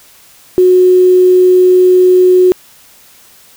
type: tone with quantisation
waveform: sine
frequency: 365.8 Hz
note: F#4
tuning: 20 cents flat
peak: -3 dBFS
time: 0.58-2.52 s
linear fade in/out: 0 ms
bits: 5
effects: white hiss -42 dBFS RMS until 3.56 s